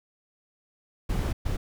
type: noise bursts at uneven times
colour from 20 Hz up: brown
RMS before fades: -27 dBFS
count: 2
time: 1.09-1.33 / 1.45-1.57 s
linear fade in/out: 10 ms
effects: none